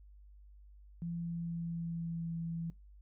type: tone with pitch glide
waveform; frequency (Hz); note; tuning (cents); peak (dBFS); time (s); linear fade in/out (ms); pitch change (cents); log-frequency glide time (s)
sine; 169.7 to 166.4; F3 to E3; -49 to +17; -36; 1.02-2.7; 0; -34; 1.15-2.35
effects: noise-tail reverb RT60 0.2 s tail -20 dB re dry + added 50 Hz sine -54 dBFS peak until 3.01 s